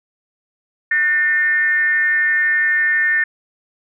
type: tone with frequency modulation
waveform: sine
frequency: 1803 Hz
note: A6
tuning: 42 cents sharp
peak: -13 dBFS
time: 0.91-3.24 s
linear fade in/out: 5 ms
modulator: 325 Hz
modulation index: 0.48
effects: none